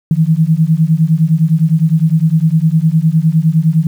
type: beating tone pair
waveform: sine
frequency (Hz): 155.56 / 165.36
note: D#3 / E3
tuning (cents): 0 / +6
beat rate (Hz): 9.8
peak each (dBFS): -11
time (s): 0.11-3.87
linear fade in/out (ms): 2
effects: 7-bit